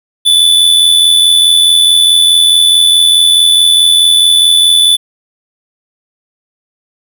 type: tone with amplitude modulation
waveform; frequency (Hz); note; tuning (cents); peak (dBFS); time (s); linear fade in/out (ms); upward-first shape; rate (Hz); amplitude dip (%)
square; 3483; A7; -18; -3; 0.25-4.97; 20; sine; 84.7; 45
effects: none